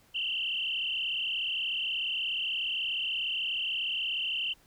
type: tone with frequency modulation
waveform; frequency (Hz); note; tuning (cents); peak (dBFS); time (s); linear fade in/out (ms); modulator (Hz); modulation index
sine; 2911; F#7; -29; -29; 0.14-4.54; 20; 36.7; 5.6
effects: pink hiss -63 dBFS RMS until 4.66 s